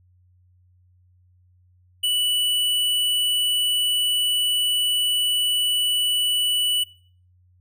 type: tone with tanh clipping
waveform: sine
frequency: 2960 Hz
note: F#7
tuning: in tune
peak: -20 dBFS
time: 2.03-6.84 s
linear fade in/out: 10 ms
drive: 18 dB
effects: noise-tail reverb RT60 0.5 s tail -21 dB re dry + added 90 Hz sine -55 dBFS peak until 7.6 s